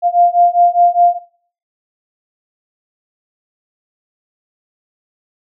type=beating tone pair; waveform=sine; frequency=697 / 701.9 Hz; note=F5 / F5; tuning=-4 / +9 cents; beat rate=4.9 Hz; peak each=-11 dBFS; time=0.02-1.19 s; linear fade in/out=50 ms; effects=noise-tail reverb RT60 0.5 s tail -17 dB re dry